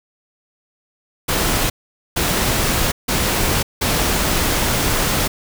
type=noise bursts at uneven times; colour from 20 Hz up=pink; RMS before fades=-18 dBFS; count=4; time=1.28-1.7 / 2.16-2.92 / 3.08-3.63 / 3.81-5.28 s; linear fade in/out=10 ms; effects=none